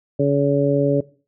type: harmonic tone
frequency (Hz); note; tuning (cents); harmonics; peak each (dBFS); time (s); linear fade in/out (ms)
141.6; C#3; +37; 1 / 2 / 3 / 4; -20 / -20 / -20 / -20; 0.19-1.01; 10
effects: noise-tail reverb RT60 0.4 s tail -20 dB re dry